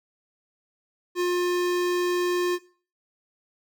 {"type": "tone with notch filter", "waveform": "square", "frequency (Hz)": 355.5, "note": "F4", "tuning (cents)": 31, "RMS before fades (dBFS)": -24, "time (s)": [1.15, 2.59], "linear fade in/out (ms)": 50, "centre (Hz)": 11000, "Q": 1.5, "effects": ["noise-tail reverb RT60 0.4 s tail -18 dB re dry"]}